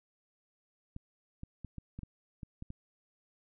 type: clicks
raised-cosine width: 5 ms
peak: -30 dBFS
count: 9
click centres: 0.964 / 1.434 / 1.647 / 1.783 / 1.99 / 2.033 / 2.432 / 2.624 / 2.704 s
effects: none